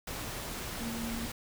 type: tone in noise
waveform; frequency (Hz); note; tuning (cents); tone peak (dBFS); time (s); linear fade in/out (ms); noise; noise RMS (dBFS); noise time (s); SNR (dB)
sine; 230.4; A#3; -20; -36; 0.8-1.26; 5; pink; -39; 0.07-1.32; 0
effects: none